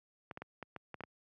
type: clicks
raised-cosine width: 0.5 ms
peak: -28 dBFS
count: 8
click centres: 0.312 / 0.374 / 0.42 / 0.627 / 0.763 / 0.943 / 1.007 / 1.037 s
effects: high-pass 100 Hz 12 dB/octave